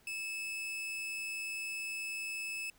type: tone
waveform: 40% pulse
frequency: 2609 Hz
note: E7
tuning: 18 cents flat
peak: -36 dBFS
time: 0.07-2.7 s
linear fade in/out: 2 ms
effects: pink hiss -66 dBFS RMS until 2.78 s